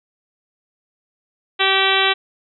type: harmonic tone with a mistuned harmonic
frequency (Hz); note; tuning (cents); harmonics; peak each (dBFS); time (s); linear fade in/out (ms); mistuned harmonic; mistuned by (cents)
386.2; G4; -26; 1 / 2 / 3 / 4 / 5 / 6 / 7 / 8 / 9 / 10; -23 / -23 / -23 / -23 / -23 / -23 / -23 / -23 / -23 / -23; 1.59-2.14; 20; 9; -19
effects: none